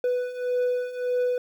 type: beating tone pair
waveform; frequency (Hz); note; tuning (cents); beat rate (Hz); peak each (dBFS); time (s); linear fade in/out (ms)
triangle; 494.4 / 496.1; B4 / B4; +2 / +8; 1.7; -27 / -23; 0.04-1.38; 2
effects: 10-bit